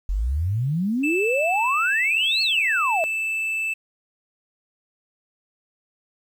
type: exponential two-way sweep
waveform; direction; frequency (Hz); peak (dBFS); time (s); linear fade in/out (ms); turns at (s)
sine; up then down; 43.19 to 4433 to 617; -20; 0.09-3.04; 0; 2.42
type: tone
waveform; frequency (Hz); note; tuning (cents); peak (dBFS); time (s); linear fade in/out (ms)
triangle; 2637; E7; 0; -21; 1.03-3.74; 10
effects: 9-bit